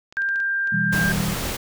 clicks, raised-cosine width 0.2 ms, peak -25 dBFS, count 7, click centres 0.125 / 0.169 / 0.22 / 0.289 / 0.359 / 0.402 / 0.674 s
sine tone, 1590 Hz, G6, 24 cents sharp, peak -20 dBFS, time 0.17-1.12 s, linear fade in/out 0 ms
sine chord, E minor, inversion second, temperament just, 123.61 / 164.81 / 197.78 Hz, B2 / E3 / G3, +2 / 0 / +16 cents, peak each -29 / -25 / -25 dBFS, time 0.72-1.34 s, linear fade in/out 10 ms
pink noise, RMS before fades -27 dBFS, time 0.92-1.57 s, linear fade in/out 10 ms
effects none

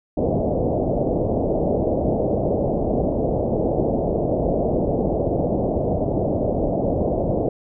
white low-pass noise, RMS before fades -21 dBFS, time 0.17-7.49 s, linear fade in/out 5 ms, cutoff 680 Hz, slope 48 dB/octave, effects none

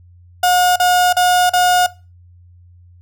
35% pulse tone bursts, 720 Hz, F#5, 47 cents flat, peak -9 dBFS, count 4, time 0.43-1.864 s, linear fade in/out 5 ms, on 330 ms, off 38 ms, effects noise-tail reverb RT60 0.3 s tail -20 dB re dry + added 88 Hz sine -42 dBFS peak until 3.01 s

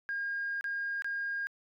sine tone with dropouts, 1619 Hz, G#6, 45 cents flat, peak -31 dBFS, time 0.09-1.47 s, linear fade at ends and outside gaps 0 ms, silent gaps 0.61-0.642 / 1.021-1.045 s, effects tanh soft clip ceiling -27 dBFS

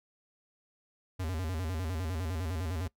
square tone with vibrato, 85.6 Hz, F2, 34 cents flat, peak -33 dBFS, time 1.19-2.88 s, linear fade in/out 10 ms, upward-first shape square, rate 9.9 Hz, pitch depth 140 cents each way, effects noise-tail reverb RT60 0.1 s tail -20 dB re dry

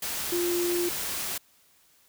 sine tone in noise, 349.2 Hz, F4, in tune, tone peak -25 dBFS, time 0.32-0.89 s, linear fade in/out 5 ms, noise white, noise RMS -32 dBFS, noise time 0.02-1.38 s, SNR +4 dB, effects white hiss -62 dBFS RMS until 2.08 s

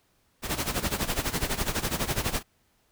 pink noise with tremolo, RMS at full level -26 dBFS, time 0.42-2.43 s, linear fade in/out 50 ms, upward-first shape sine, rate 12 Hz, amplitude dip 80%, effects pink hiss -68 dBFS RMS until 2.91 s

